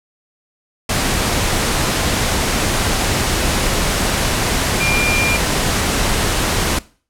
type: tone in noise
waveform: sine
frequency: 2393 Hz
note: D7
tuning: 32 cents sharp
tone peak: -17 dBFS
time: 4.8-5.37 s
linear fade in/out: 5 ms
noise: pink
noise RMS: -17 dBFS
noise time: 0.89-6.79 s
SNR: -3 dB
effects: noise-tail reverb RT60 0.4 s tail -20 dB re dry + low-pass 11000 Hz 12 dB/octave